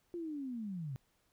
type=linear sweep; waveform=sine; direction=down; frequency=353.1 to 124.5 Hz; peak=-38 dBFS; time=0.14-0.96 s; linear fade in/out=0 ms; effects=pink hiss -75 dBFS RMS until 1.32 s